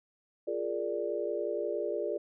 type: chord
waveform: sine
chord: Bb dominant seventh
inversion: second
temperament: equal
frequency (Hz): 349.2 / 415.3 / 466.2 / 587.3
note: F4 / Ab4 / Bb4 / D5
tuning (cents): 0 / 0 / 0 / 0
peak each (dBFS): -37 / -35 / -37 / -35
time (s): 0.47-2.18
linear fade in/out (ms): 10
effects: none